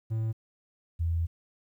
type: tone pair in turn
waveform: triangle / sine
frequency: 111.4 / 83.46 Hz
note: A2 / E2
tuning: +22 / +22 cents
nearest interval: perfect fourth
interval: 500 cents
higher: first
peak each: -25 dBFS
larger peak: neither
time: 0.1-0.33 / 0.99-1.27 s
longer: second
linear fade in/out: 20 ms
effects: 11-bit